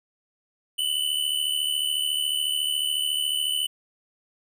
square tone pair together, 2960 / 3034 Hz, F#7 / F#7, 0 / +43 cents, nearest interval unison, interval 43 cents, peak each -27 dBFS, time 0.78-3.67 s, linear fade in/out 10 ms, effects none

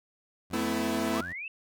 20% pulse tone with vibrato, 88.2 Hz, F2, 18 cents sharp, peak -37 dBFS, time 0.5-1.33 s, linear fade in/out 5 ms, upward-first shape triangle, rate 9.8 Hz, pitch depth 20 cents each way
sawtooth chord, A suspended second, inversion none, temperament equal with one note detuned, 220 / 252.9 / 329.6 Hz, A3 / B3 / E4, 0 / +41 / 0 cents, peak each -28 dBFS, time 0.53-1.21 s, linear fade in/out 5 ms
sine linear sweep, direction up, 913 to 2720 Hz, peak -35 dBFS, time 1.13-1.48 s, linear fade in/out 2 ms
effects none

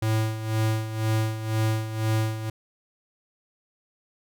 square tone with tremolo, 110 Hz, A2, in tune, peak -21 dBFS, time 0.02-2.5 s, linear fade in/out 5 ms, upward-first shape sine, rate 2 Hz, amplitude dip 70%, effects none

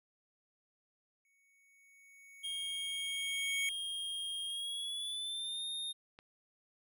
square tone with exponential growth, 2226 Hz, C#7, 7 cents sharp, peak -33 dBFS, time 1.25-3.69 s, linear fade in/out 1 ms, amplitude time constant 530 ms
square tone with pitch glide, 3235 to 3673 Hz, G#7 to A#7, -46 to -26 cents, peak -38 dBFS, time 2.43-5.93 s, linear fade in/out 20 ms, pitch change +220 cents, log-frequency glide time 4.47-5.65 s
click, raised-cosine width 0.3 ms, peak -37 dBFS, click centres 6.189 s
effects none

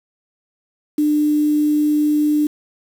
sine tone with quantisation, 299.2 Hz, D4, 32 cents sharp, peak -13 dBFS, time 0.98-2.47 s, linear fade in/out 5 ms, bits 6, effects none

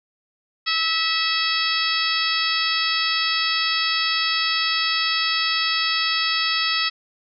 harmonic tone with a mistuned harmonic, 650 Hz, E5, 24 cents flat, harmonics 2 / 3 / 4 / 5 / 6 / 7 / 8, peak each -27 / -27 / -27 / -27 / -27 / -27 / -27 dBFS, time 0.66-6.9 s, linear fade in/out 20 ms, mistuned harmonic 5, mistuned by +17 cents, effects none

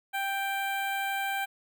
15% pulse tone with notch filter, 786 Hz, G5, 4 cents sharp, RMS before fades -31 dBFS, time 0.13-1.46 s, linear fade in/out 20 ms, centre 5600 Hz, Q 0.54, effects none

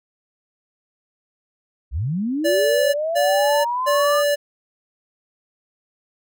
sine linear sweep, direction up, 52.3 to 1232 Hz, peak -20 dBFS, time 1.91-4.24 s, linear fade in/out 50 ms
square tone bursts, 580 Hz, D5, 22 cents flat, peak -17 dBFS, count 3, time 2.44-4.36 s, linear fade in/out 20 ms, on 500 ms, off 210 ms
effects none

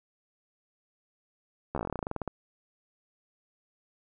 slowing click train, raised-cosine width 1 ms, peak -18 dBFS, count 18, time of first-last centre 1.75-2.277 s, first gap 13 ms, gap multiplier 1.1, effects none

